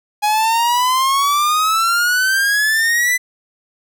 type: exponential sweep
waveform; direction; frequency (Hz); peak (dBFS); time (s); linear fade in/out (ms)
45% pulse; up; 830.6 to 2011; -13; 0.22-3.18; 20
effects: none